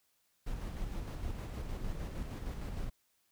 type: noise with tremolo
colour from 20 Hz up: brown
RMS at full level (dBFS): -38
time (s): 0.46-2.9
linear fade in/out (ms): 10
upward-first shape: square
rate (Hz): 6.5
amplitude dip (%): 30
effects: white hiss -75 dBFS RMS until 3.31 s